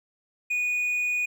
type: tone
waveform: triangle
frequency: 2465 Hz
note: D#7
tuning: 17 cents flat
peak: -22 dBFS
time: 0.5-1.26 s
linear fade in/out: 10 ms
effects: none